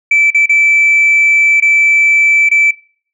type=tone with dropouts; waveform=sine; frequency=2320 Hz; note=D7; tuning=22 cents flat; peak=-4 dBFS; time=0.11-2.71 s; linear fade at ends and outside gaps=5 ms; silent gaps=0.305-0.345 / 0.46-0.493 / 1.602-1.622 / 2.49-2.513 s; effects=noise-tail reverb RT60 0.5 s tail -24 dB re dry + tanh soft clip ceiling -3 dBFS